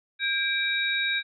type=tone cluster; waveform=sine; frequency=1607 / 2337 / 3795 Hz; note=G6 / D7 / A#7; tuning=+43 / -9 / +30 cents; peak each=-28 dBFS; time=0.19-1.23 s; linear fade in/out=50 ms; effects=none